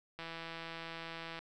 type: click train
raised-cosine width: 0.3 ms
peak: -28 dBFS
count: 199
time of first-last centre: 0.19-1.39 s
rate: 165 Hz
effects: none